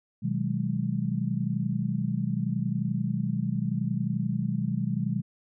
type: chord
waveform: sine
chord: G# minor seventh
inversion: first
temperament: just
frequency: 124.59 / 155.74 / 186.89 / 207.7 Hz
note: B2 / D#3 / F#3 / G#3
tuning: +16 / +2 / +18 / 0 cents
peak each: -31 dBFS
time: 0.22-5.22 s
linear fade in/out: 20 ms
effects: none